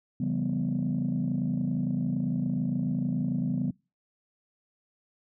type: chord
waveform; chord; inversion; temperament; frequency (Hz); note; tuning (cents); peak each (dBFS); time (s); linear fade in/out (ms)
sine; C# half-diminished seventh; none; equal with one note detuned; 138.59 / 169.06 / 196 / 246.9; C#3 / E3 / G3 / B3; 0 / +44 / 0 / 0; -31 / -31 / -31 / -29; 0.2-3.71; 5
effects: noise-tail reverb RT60 0.3 s tail -26 dB re dry + tanh soft clip ceiling -20 dBFS